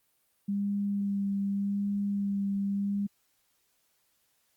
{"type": "tone with vibrato", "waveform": "sine", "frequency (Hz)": 200.1, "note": "G3", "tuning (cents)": 36, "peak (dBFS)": -27, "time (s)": [0.48, 3.07], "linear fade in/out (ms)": 10, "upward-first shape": "sine", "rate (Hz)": 0.85, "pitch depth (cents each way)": 15, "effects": ["white hiss -72 dBFS RMS until 4.56 s", "Opus 32 kbps"]}